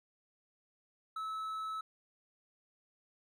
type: tone with hard clipping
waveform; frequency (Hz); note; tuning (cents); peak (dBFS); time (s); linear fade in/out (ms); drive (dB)
triangle; 1300; E6; -24; -38; 1.16-1.81; 5; 7
effects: none